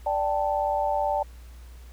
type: chord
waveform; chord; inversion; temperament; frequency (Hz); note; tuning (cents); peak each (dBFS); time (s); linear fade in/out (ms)
sine; D suspended fourth; none; equal with one note detuned; 587.3 / 781.7 / 880; D5 / G5 / A5; 0 / -5 / 0; -27; 0.06-1.23; 5
effects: added 60 Hz sine -42 dBFS peak until 1.92 s + pink hiss -56 dBFS RMS until 1.92 s